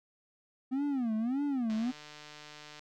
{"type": "tone with vibrato", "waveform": "triangle", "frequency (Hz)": 250.7, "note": "B3", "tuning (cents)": 26, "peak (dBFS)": -27, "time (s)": [0.71, 1.92], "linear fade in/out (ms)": 20, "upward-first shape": "sine", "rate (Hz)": 1.7, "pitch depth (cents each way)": 250}
{"type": "click train", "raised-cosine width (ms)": 0.2, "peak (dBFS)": -31, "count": 165, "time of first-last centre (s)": [1.7, 2.793], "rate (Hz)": 150}
{"effects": []}